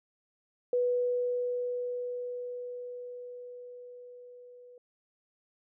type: tone with level ramp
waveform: sine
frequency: 491.7 Hz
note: B4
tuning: 8 cents flat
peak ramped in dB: -24 to -50 dBFS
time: 0.73-4.78 s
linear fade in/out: 2 ms
effects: none